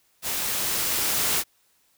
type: noise with level ramp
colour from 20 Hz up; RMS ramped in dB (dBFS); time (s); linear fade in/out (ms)
white; -28 to -23; 0.22-1.44; 50
effects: white hiss -65 dBFS RMS until 1.97 s